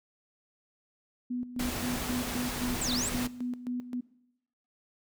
sine tone with tremolo, 246.9 Hz, B3, in tune, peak -30 dBFS, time 1.3-4.01 s, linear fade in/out 10 ms, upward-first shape square, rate 3.8 Hz, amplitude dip 70%
pink noise, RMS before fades -35 dBFS, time 1.59-3.27 s, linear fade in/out 5 ms
sine linear two-way sweep, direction down then up, 8372 to 3454 to 8372 Hz, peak -30 dBFS, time 2.81-3.09 s, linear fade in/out 5 ms, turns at 2.92 s
effects noise-tail reverb RT60 0.8 s tail -19 dB re dry

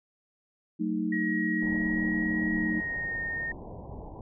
sine chord, D# diminished, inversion first, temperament just, 186.68 / 224 / 311.1 Hz, F#3 / A3 / D#4, +16 / +31 / 0 cents, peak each -32 / -31 / -30 dBFS, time 0.79-2.81 s, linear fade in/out 20 ms
sine tone with pitch glide, 1900 to 1841.7 Hz, A#6 to A#6, +33 to -21 cents, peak -30 dBFS, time 1.12-3.52 s, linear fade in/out 5 ms, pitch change -54 cents, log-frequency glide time 2.53-3.19 s
pink low-pass noise, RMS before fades -42 dBFS, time 1.62-4.21 s, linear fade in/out 2 ms, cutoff 990 Hz, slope 96 dB/octave
effects none

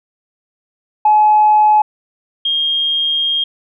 sine tone pair in turn, 850 / 3229 Hz, G#5 / G#7, +40 / -49 cents, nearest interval octave + major seventh, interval 2311 cents, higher second, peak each -6 / -13 dBFS, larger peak first, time 1.05-1.82 / 2.45-3.44 s, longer second, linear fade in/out 5 ms, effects tanh soft clip ceiling -2 dBFS

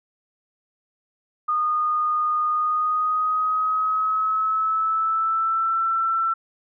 sine tone with pitch glide, 1228 to 1339.1 Hz, D#6 to E6, -23 to +27 cents, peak -19 dBFS, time 1.48-6.34 s, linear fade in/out 10 ms, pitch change +150 cents, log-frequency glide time 2.49-5.79 s, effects none

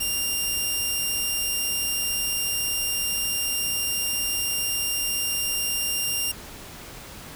10% pulse tone, 2794 Hz, F7, in tune, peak -15 dBFS, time 0-6.32 s, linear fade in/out 10 ms, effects pink hiss -41 dBFS RMS until 7.35 s

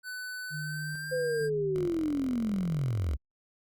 square tone with pitch glide, 1500 to 1598.4 Hz, F#6 to G6, +23 to +33 cents, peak -37 dBFS, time 0.03-1.5 s, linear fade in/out 50 ms, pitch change +110 cents, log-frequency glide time 0.46-1.16 s
sine tone with tremolo, 152.3 Hz, D#3, 37 cents flat, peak -35 dBFS, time 0.5-1.9 s, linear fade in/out 50 ms, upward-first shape square, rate 1.1 Hz, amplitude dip 50%
sine linear sweep, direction down, 516 to 61.74 Hz, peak -27 dBFS, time 1.11-3.17 s, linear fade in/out 20 ms
5% pulse tone, 43.65 Hz, F1, in tune, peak -30 dBFS, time 1.76-3.14 s, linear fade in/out 0 ms
effects Opus 48 kbps

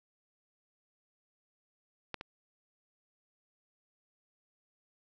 clicks, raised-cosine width 0.3 ms, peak -20 / -25 dBFS, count 2, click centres 2.143 / 2.211 s, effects resampled to 16000 Hz + 10-bit

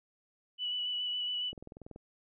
sine tone with vibrato, 2960 Hz, F#7, in tune, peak -32 dBFS, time 0.58-1.53 s, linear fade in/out 50 ms, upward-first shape square, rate 7.2 Hz, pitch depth 13 cents each way
click train, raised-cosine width 2 ms, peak -33 dBFS, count 10, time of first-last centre 1.53-1.961 s, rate 20.9 Hz
effects none

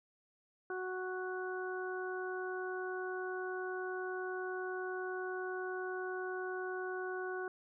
harmonic tone, 370 Hz, F#4, in tune, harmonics 1 / 2 / 3 / 4, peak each -39 / -46 / -48 / -43 dBFS, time 0.7-7.48 s, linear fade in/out 2 ms, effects none

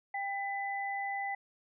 sine tone pair together, 794 / 2001 Hz, G5 / B6, +22 / +22 cents, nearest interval octave + major third, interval 1600 cents, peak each -35 / -37 dBFS, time 0.14-1.35 s, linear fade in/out 5 ms, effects none

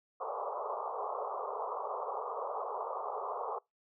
white band-pass noise, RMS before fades -38 dBFS, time 0.2-3.59 s, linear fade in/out 10 ms, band 410 to 1200 Hz, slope 96 dB/octave, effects noise-tail reverb RT60 0.2 s tail -26 dB re dry

